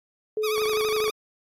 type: tone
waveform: sine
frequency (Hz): 430.2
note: A4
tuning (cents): -39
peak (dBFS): -23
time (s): 0.37-1.1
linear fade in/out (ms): 2
type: tone with vibrato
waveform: 15% pulse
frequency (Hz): 1188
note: D6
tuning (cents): +20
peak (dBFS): -22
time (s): 0.43-1.11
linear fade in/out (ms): 10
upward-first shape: sine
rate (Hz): 12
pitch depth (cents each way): 120
type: click train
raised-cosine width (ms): 0.5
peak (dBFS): -23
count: 14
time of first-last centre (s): 0.58-1.08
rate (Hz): 26
effects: AAC 48 kbps